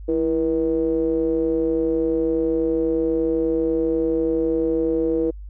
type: ring-modulated tone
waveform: triangle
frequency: 75.8 Hz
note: D#2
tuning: 45 cents flat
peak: -13 dBFS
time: 0.08-5.31 s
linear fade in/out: 10 ms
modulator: 405 Hz
effects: added 50 Hz sine -33 dBFS peak until 5.49 s